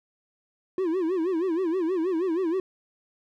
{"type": "tone with vibrato", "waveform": "triangle", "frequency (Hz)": 349.2, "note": "F4", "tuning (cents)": 0, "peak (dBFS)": -21, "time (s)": [0.78, 2.6], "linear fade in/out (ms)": 2, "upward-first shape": "sine", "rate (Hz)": 6.3, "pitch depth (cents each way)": 170, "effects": []}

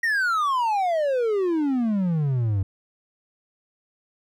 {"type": "exponential sweep", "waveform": "triangle", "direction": "down", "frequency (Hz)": [1900, 92.8], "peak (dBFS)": -18, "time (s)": [0.03, 2.63], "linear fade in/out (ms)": 5, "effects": []}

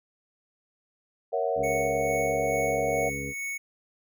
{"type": "chord", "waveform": "sine", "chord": "F# dominant seventh", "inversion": "first", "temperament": "equal", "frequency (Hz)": [466.2, 554.4, 659.3, 740], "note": ["A#4", "C#5", "E5", "F#5"], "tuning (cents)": [0, 0, 0, 0], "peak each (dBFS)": [-29, -30, -30, -31], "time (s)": [1.32, 3.1], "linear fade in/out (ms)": 20}
{"type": "harmonic tone", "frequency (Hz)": 69.5, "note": "C#2", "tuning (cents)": 5, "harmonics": [1, 2, 3, 4, 6, 7], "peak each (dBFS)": [-42, -38, -43, -38, -41, -40], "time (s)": [1.55, 3.34], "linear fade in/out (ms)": 50}
{"type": "tone with tremolo", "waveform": "square", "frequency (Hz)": 2217, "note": "C#7", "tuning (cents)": 0, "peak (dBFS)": -31, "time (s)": [1.63, 3.58], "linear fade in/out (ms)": 10, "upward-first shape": "sine", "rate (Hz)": 2.3, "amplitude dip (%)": 45}
{"effects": []}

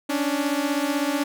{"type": "beating tone pair", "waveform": "sawtooth", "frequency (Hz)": [278.7, 294.7], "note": ["C#4", "D4"], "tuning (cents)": [9, 6], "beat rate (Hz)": 16, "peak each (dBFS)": -21, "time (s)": [0.09, 1.24], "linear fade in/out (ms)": 10, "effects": []}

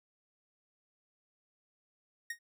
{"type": "tone with exponential decay", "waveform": "45% pulse", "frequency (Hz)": 1864.7, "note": "A#6", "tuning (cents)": 0, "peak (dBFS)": -33, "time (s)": [2.3, 2.39], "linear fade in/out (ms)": 5, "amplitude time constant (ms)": 19, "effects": []}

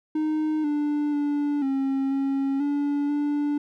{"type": "tone with pitch steps", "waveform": "triangle", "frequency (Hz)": [309.2, 294.8, 290.5, 270.3, 273.2, 287.5, 291.8], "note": ["D#4", "D4", "D4", "C#4", "C#4", "D4", "D4"], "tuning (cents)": [-11, 7, -19, -44, -25, -37, -11], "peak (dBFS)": -20, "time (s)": [0.15, 3.58], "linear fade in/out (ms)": 5, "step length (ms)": 490, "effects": []}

